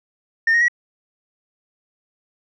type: tone with pitch steps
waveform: sine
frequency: 1818 / 1870.2 / 1923.9 Hz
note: A#6 / A#6 / B6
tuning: -44 / +5 / -46 cents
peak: -11 dBFS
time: 0.47-0.683 s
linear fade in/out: 5 ms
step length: 71 ms
effects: tanh soft clip ceiling -11 dBFS